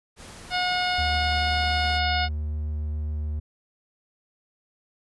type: noise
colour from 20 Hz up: pink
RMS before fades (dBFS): -43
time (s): 0.16-2.01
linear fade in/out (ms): 50
type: harmonic tone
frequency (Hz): 724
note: F#5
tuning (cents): -38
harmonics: 1 / 2 / 3 / 4 / 5 / 6 / 7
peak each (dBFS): -26 / -29 / -31 / -32 / -33 / -34 / -34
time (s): 0.5-2.29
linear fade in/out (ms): 50
type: tone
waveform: triangle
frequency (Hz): 75.6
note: D#2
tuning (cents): -49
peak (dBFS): -24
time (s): 0.98-3.4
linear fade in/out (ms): 10
effects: resampled to 24000 Hz